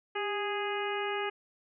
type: harmonic tone with a mistuned harmonic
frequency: 413.9 Hz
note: G#4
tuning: 6 cents flat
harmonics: 1 / 2 / 3 / 4 / 5 / 6 / 7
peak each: -34 / -37 / -39 / -40 / -41 / -42 / -42 dBFS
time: 0.15-1.3 s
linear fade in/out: 10 ms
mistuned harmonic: 1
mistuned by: -54 cents
effects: none